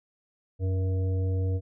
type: harmonic tone with a mistuned harmonic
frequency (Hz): 94.3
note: F#2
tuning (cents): +33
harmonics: 1 / 3 / 5 / 7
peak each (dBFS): -24 / -39 / -37 / -48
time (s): 0.59-1.61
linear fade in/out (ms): 50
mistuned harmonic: 1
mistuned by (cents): -31
effects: none